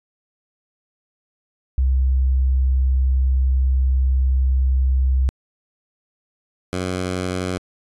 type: tone pair in turn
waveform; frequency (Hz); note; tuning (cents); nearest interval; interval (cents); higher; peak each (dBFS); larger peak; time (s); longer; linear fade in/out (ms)
sine / 10% pulse; 65.2 / 91.65; C2 / F#2; -5 / -16; tritone; 589; second; -14; neither; 1.78-5.29 / 6.73-7.58; first; 0
effects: resampled to 24000 Hz